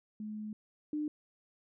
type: tone pair in turn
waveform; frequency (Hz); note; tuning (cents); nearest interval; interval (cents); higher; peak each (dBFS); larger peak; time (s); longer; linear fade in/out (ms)
sine; 213.3 / 300.8; G#3 / D4; +46 / +42; tritone; 596; second; -38 / -32; second; 0.2-0.53 / 0.93-1.08; first; 2
effects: none